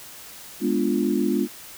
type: chord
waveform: sine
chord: G# diminished seventh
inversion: none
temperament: equal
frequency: 207.7 / 246.9 / 293.7 / 349.2 Hz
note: G#3 / B3 / D4 / F4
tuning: 0 / 0 / 0 / 0 cents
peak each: -25 dBFS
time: 0.6-1.48 s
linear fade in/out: 50 ms
effects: white hiss -42 dBFS RMS until 1.77 s